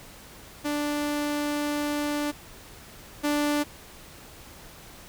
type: tone pair in turn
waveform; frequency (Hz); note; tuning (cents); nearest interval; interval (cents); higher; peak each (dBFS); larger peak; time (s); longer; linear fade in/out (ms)
sawtooth; 293.7 / 293.7; D4 / D4; 0 / 0; unison; 0; neither; -22 / -19; second; 0.64-2.32 / 3.23-3.64; first; 20
effects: pink hiss -47 dBFS RMS until 5.08 s